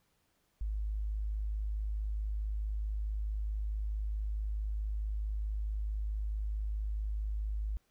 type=tone; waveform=sine; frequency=52.3 Hz; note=G#1; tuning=13 cents sharp; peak=-32 dBFS; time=0.61-7.77 s; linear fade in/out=0 ms; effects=pink hiss -75 dBFS RMS until 7.9 s